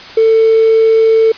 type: tone with hard clipping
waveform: triangle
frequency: 446.3 Hz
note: A4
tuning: 25 cents sharp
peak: -6 dBFS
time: 0.17-1.32 s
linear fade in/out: 5 ms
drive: 4 dB
effects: white hiss -31 dBFS RMS until 1.37 s + resampled to 11025 Hz